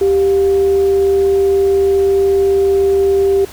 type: tone with frequency modulation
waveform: sine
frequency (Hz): 392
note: G4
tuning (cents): 0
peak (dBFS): -9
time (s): 0.01-3.45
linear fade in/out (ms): 5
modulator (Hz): 317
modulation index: 0.2
effects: pink hiss -35 dBFS RMS until 3.52 s